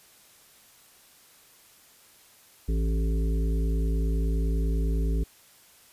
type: harmonic tone with a mistuned harmonic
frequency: 54.7 Hz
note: A1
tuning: 9 cents flat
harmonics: 1 / 3 / 5 / 7 / 8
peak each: -23 / -33 / -37 / -40 / -41 dBFS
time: 2.68-5.24 s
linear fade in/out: 10 ms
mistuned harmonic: 7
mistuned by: +22 cents
effects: white hiss -56 dBFS RMS until 5.92 s + resampled to 32000 Hz